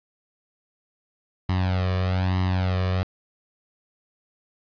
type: tone with flanger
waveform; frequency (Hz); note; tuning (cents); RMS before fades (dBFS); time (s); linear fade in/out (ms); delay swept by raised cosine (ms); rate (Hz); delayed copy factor
sawtooth; 92.5; F#2; 0; -23; 1.49-3.03; 0; 1 to 1.72; 1.1; +0.8
effects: resampled to 11025 Hz + 9-bit